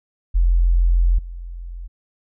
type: tone with level steps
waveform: sine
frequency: 43.23 Hz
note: F1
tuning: 17 cents flat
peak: -12 / -29 dBFS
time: 0.34-1.88 s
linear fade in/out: 20 ms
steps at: 1.18 s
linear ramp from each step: 10 ms
effects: none